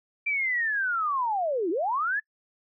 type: linear two-way sweep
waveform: sine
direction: down then up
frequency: 2366 to 311.1 to 1766 Hz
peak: -24 dBFS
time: 0.26-2.2 s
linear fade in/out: 10 ms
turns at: 1.7 s
effects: noise-tail reverb RT60 0.1 s tail -26 dB re dry